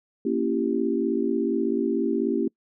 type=chord; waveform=sine; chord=A# diminished seventh; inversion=none; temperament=equal with one note detuned; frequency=233.1 / 277.2 / 335.6 / 392 Hz; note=A#3 / C#4 / E4 / G4; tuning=0 / 0 / +31 / 0 cents; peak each=-27 dBFS; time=0.25-2.48 s; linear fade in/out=5 ms; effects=noise-tail reverb RT60 0.1 s tail -26 dB re dry